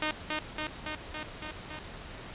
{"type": "tone with echo", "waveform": "5% pulse", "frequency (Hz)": 306.9, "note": "D#4", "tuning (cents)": -24, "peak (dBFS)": -17, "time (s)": [0.02, 0.11], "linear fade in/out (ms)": 2, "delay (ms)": 280, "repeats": 6, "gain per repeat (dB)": -2, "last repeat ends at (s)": 1.79, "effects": ["pink hiss -44 dBFS RMS until 2.34 s", "resampled to 8000 Hz"]}